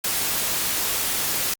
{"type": "noise", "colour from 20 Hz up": "white", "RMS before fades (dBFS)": -24, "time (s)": [0.04, 1.54], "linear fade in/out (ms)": 5, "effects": ["Opus 48 kbps"]}